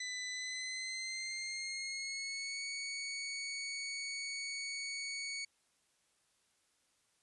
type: tone with pitch glide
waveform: 20% pulse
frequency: 2000 to 2232 Hz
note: B6 to C#7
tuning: +21 to +11 cents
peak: -34 dBFS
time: 0-5.45 s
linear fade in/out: 5 ms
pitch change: +190 cents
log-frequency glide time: 0.32-2.64 s
effects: white hiss -75 dBFS RMS until 7.22 s + resampled to 24000 Hz